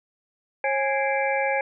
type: tone cluster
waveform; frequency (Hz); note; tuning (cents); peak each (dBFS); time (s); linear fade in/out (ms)
sine; 542 / 828 / 1655 / 2092 / 2333; C#5 / G#5 / G#6 / C7 / D7; -39 / -5 / -6 / -1 / -12; -25 / -26 / -30 / -32 / -29; 0.64-1.61; 2
effects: none